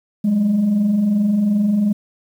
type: tone pair together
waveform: sine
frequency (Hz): 185.04 / 207.7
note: F#3 / G#3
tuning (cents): 0 / 0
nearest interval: major second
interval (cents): 200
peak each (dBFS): -23 / -12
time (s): 0.24-1.93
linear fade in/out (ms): 10
effects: tanh soft clip ceiling -11 dBFS + 8-bit